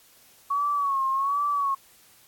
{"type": "tone with vibrato", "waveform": "sine", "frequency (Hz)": 1113, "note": "C#6", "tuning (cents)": 7, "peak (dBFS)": -22, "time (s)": [0.5, 1.75], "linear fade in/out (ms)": 10, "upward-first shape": "sine", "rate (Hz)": 1.3, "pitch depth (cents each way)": 74, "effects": ["white hiss -56 dBFS RMS until 2.27 s", "AAC 64 kbps"]}